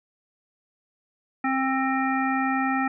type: harmonic tone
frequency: 265.1 Hz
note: C4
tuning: 23 cents sharp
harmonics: 1 / 3 / 5 / 7 / 9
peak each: -25 / -27 / -29 / -30 / -35 dBFS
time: 1.44-2.88 s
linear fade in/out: 5 ms
effects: none